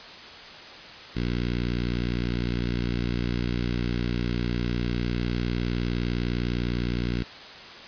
10% pulse tone with notch filter, 59.8 Hz, A#1, 45 cents sharp, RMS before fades -27 dBFS, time 1.15-7.24 s, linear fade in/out 20 ms, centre 830 Hz, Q 0.64, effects white hiss -42 dBFS RMS until 7.87 s + resampled to 11025 Hz

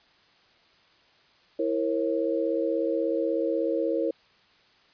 sine chord, A# diminished, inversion second, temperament equal with one note detuned, 329.6 / 466.2 / 542.6 Hz, E4 / A#4 / C#5, 0 / 0 / -37 cents, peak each -28 dBFS, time 1.59-4.11 s, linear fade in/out 5 ms, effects white hiss -60 dBFS RMS until 4.93 s + resampled to 11025 Hz

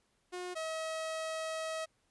sawtooth tone pair in turn, 360 / 639.9 Hz, F#4 / D#5, -47 / +48 cents, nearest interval minor seventh, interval 995 cents, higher second, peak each -35 / -32 dBFS, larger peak second, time 0.32-0.55 / 0.55-1.86 s, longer second, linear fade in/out 20 ms, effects pink hiss -75 dBFS RMS until 2.1 s + resampled to 24000 Hz

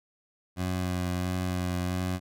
20% pulse tone with vibrato, 90.6 Hz, F#2, 36 cents flat, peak -23 dBFS, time 0.56-2.2 s, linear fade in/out 50 ms, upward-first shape sine, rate 1.5 Hz, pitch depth 19 cents each way, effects none

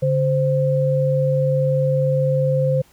sine tone pair together, 142.53 / 521 Hz, C#3 / C5, +49 / -7 cents, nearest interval octave + minor seventh, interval 2244 cents, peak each -18 dBFS, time 0.02-2.82 s, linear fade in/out 10 ms, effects pink hiss -54 dBFS RMS until 2.92 s

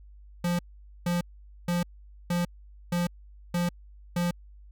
square tone bursts, 174.61 Hz, F3, in tune, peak -25 dBFS, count 7, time 0.44-4.31 s, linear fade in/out 5 ms, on 150 ms, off 470 ms, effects added 50 Hz sine -47 dBFS peak until 4.71 s

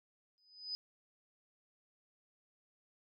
sine tone with exponential growth, 4997 Hz, D#8, 7 cents sharp, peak -35 dBFS, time 0.38-0.75 s, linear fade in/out 0 ms, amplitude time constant 80 ms, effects none

